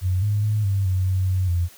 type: tone with pitch steps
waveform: sine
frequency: 92.1 / 103.9 / 106.4 / 98.3 / 93 / 93.7 / 93 / 86.8 Hz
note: F#2 / G#2 / G#2 / G2 / F#2 / F#2 / F#2 / F2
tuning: -7 / +1 / +42 / +5 / +9 / +22 / +9 / -10 cents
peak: -18 dBFS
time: 0.01-1.69 s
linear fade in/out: 50 ms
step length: 210 ms
effects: white hiss -48 dBFS RMS until 1.77 s